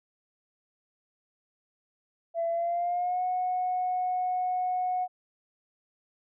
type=tone with pitch glide; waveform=sine; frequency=671 to 731.7 Hz; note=E5 to F#5; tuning=+31 to -20 cents; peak=-25 dBFS; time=2.34-5.08 s; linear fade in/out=50 ms; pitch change=+149 cents; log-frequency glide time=2.48-3.23 s; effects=tanh soft clip ceiling -21 dBFS